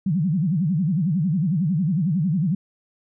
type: tone with vibrato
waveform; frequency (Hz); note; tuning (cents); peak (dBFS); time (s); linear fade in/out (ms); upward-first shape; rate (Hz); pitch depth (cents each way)
sine; 170; F3; -46; -18; 0.06-2.55; 5; sine; 11; 270
effects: none